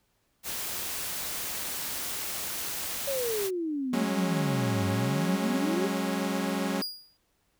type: noise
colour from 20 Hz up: white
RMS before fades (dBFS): -34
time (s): 0.43-3.51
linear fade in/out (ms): 50
type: exponential two-way sweep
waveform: sine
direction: down then up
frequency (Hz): 570 to 98 to 407.8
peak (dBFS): -28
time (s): 3.07-5.88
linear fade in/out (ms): 10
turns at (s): 4.87
type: chord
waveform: sawtooth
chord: F# suspended second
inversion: none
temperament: equal with one note detuned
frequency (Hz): 185 / 207.7 / 273.7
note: F#3 / G#3 / C#4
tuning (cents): 0 / 0 / -22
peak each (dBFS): -28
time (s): 3.93-6.82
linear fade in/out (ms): 5
type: tone with exponential decay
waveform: 45% pulse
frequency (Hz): 4860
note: D#8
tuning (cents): -42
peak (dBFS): -27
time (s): 6.82-7.17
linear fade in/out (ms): 1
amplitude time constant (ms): 74
effects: pink hiss -72 dBFS RMS until 7.59 s